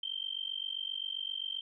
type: tone with amplitude modulation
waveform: sine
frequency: 3136 Hz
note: G7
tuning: in tune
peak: -31 dBFS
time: 0.03-1.61 s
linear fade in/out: 5 ms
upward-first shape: sine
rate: 47.6 Hz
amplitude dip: 95%
effects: none